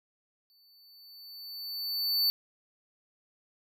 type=tone with exponential growth; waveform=square; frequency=4500 Hz; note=C#8; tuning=25 cents sharp; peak=-23 dBFS; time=0.5-2.3 s; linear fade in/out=0 ms; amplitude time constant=390 ms; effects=none